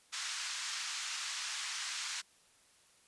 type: band-pass noise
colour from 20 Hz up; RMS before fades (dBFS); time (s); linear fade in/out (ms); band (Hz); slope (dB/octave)
white; -40; 0.12-2.22; 20; 1100 to 7100; 24
effects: white hiss -66 dBFS RMS until 3.07 s + resampled to 24000 Hz